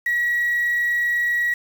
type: tone with quantisation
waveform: sine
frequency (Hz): 1918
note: A#6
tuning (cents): +49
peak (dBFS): -18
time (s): 0.06-1.54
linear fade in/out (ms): 5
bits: 6
effects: none